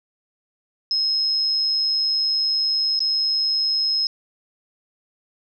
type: tone with dropouts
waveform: sine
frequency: 5150 Hz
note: E8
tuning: 41 cents flat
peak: -18 dBFS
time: 0.91-4.07 s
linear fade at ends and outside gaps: 1 ms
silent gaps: 2.992-3.004 s
effects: none